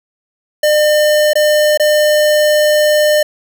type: tone with dropouts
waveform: square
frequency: 603 Hz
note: D5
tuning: 46 cents sharp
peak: -9 dBFS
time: 0.63-3.23 s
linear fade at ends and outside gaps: 5 ms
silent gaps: 1.334-1.354 / 1.775-1.797 s
effects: none